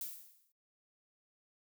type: noise with exponential decay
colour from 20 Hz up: violet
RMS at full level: -39 dBFS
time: 0.01-0.52 s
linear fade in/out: 2 ms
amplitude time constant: 110 ms
effects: noise-tail reverb RT60 0.1 s tail -20 dB re dry